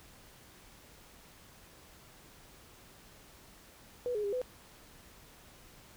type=tone with pitch steps; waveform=sine; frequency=491.1 / 419.2 / 403.5 / 503 Hz; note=B4 / G#4 / G#4 / B4; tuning=-10 / +16 / -50 / +32 cents; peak=-31 dBFS; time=4.06-4.416 s; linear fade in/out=0 ms; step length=89 ms; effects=pink hiss -57 dBFS RMS until 5.96 s